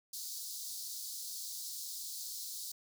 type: high-pass noise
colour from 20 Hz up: pink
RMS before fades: -43 dBFS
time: 0.13-2.72 s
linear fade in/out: 5 ms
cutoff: 4100 Hz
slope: 48 dB/octave
effects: none